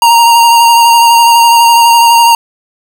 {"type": "tone with vibrato", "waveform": "square", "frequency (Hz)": 932.3, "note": "A#5", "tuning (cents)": 0, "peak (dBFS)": -3, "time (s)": [0.02, 2.35], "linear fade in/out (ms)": 2, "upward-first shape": "sine", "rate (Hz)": 12, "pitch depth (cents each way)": 18, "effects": ["7-bit"]}